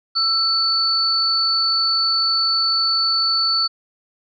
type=tone pair together; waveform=sine; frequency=1332 / 4474 Hz; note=E6 / C#8; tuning=+18 / +15 cents; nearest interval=octave + major sixth; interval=2097 cents; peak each=-24 / -16 dBFS; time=0.15-3.68 s; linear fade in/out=20 ms; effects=none